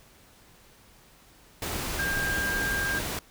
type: tone in noise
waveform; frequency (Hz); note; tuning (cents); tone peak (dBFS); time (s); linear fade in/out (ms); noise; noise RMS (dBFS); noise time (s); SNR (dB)
sine; 1600; G6; +35; -27; 1.99-2.99; 2; pink; -32; 1.62-3.19; +2
effects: pink hiss -56 dBFS RMS until 3.3 s